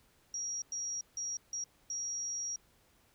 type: tone bursts at uneven times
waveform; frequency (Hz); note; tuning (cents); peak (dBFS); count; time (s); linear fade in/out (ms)
sine; 5680; F8; +28; -35; 5; 0.34-0.62 / 0.72-1.01 / 1.17-1.37 / 1.53-1.64 / 1.9-2.56; 2
effects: pink hiss -68 dBFS RMS until 3.14 s